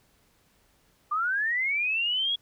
sine linear sweep, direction up, 1174.7 to 3363 Hz, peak -24 dBFS, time 1.11-2.36 s, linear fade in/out 10 ms, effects pink hiss -65 dBFS RMS until 2.41 s

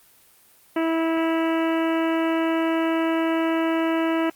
harmonic tone with a mistuned harmonic, 326.4 Hz, E4, 17 cents flat, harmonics 1 / 2 / 3 / 4 / 5 / 6 / 7 / 8 / 9, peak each -21 / -27 / -31 / -33 / -35 / -37 / -38 / -39 / -40 dBFS, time 0.76-4.3 s, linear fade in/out 5 ms, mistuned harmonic 8, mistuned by +24 cents, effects white hiss -55 dBFS RMS until 4.35 s + Opus 32 kbps

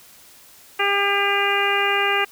harmonic tone, 401.1 Hz, G4, 40 cents sharp, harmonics 1 / 2 / 3 / 4 / 5 / 6 / 7, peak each -25 / -25 / -25 / -25 / -25 / -25 / -25 dBFS, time 0.79-2.25 s, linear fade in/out 10 ms, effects white hiss -48 dBFS RMS until 2.31 s

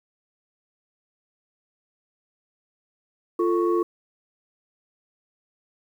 sine tone cluster, 347.3 / 442.9 / 1109 Hz, F4 / A4 / C#6, -10 / +11 / 0 cents, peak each -20 / -25 / -28 dBFS, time 3.39-3.83 s, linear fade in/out 5 ms, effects tanh soft clip ceiling -10 dBFS + 9-bit

